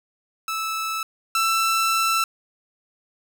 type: tone pair in turn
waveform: sawtooth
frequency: 1311 / 1332.4 Hz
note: E6 / E6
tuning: -10 / +18 cents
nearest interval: unison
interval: 28 cents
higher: second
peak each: -21 / -15 dBFS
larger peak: second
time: 0.48-1.03 / 1.35-2.24 s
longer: second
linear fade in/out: 2 ms
effects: none